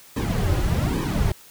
brown noise with flanger, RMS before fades -22 dBFS, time 0.16-1.32 s, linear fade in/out 5 ms, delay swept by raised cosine 1.4 to 4.5 ms, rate 1.2 Hz, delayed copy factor -0.9, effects white hiss -48 dBFS RMS until 1.5 s

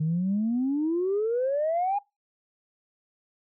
sine exponential sweep, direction up, 151.1 to 830 Hz, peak -22 dBFS, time 0-1.99 s, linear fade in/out 10 ms, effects noise-tail reverb RT60 0.2 s tail -22 dB re dry + tanh soft clip ceiling -19 dBFS

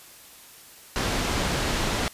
pink low-pass noise, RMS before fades -26 dBFS, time 0.96-2.08 s, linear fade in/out 0 ms, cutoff 6600 Hz, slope 12 dB/octave, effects white hiss -48 dBFS RMS until 2.13 s + resampled to 32000 Hz

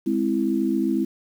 sine chord, Ab augmented, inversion none, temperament equal, 207.7 / 261.6 / 329.6 Hz, Ab3 / C4 / E4, 0 / 0 / 0 cents, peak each -25 / -24 / -23 dBFS, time 0.06-1.05 s, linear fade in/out 10 ms, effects 8-bit

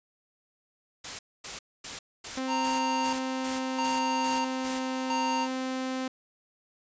white noise bursts, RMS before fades -37 dBFS, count 10, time 1.04-4.79 s, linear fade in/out 5 ms, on 150 ms, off 250 ms
sawtooth tone with pitch glide, 261.6 to 259.8 Hz, C4 to C4, 0 to -12 cents, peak -26 dBFS, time 2.37-6.08 s, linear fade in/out 5 ms, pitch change -12 cents, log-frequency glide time 2.48-4.9 s
square tone with tremolo, 927 Hz, A#5, 10 cents flat, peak -28 dBFS, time 2.47-5.48 s, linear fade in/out 50 ms, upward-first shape square, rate 0.76 Hz, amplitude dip 75%
effects resampled to 16000 Hz

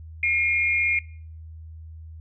sine tone pair together, 2146 / 2409 Hz, C7 / D7, +43 / +43 cents, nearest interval major second, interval 200 cents, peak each -22 dBFS, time 0.23-0.99 s, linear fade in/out 2 ms, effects noise-tail reverb RT60 0.5 s tail -21 dB re dry + added 80 Hz sine -38 dBFS peak until 2.2 s

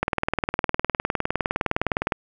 click train, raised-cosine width 0.5 ms, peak -6 dBFS, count 42, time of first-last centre 0.03-2.122 s, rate 19.6 Hz, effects none

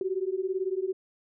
sine beating tone pair, 368.7 / 386.7 Hz, F#4 / G4, -6 / -24 cents, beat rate 18 Hz, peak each -30 dBFS, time 0.01-0.93 s, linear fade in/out 2 ms, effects none

